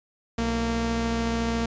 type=tone pair together; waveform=sawtooth; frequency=61 / 230 Hz; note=B1 / A#3; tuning=-21 / -23 cents; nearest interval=octave + major seventh; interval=2298 cents; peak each=-26 / -21 dBFS; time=0.38-1.66 s; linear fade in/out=5 ms; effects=resampled to 16000 Hz